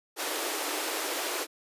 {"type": "high-pass noise", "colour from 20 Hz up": "pink", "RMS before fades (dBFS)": -32, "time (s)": [0.16, 1.47], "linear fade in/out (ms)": 50, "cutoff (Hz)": 290, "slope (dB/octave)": 96, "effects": ["resampled to 32000 Hz"]}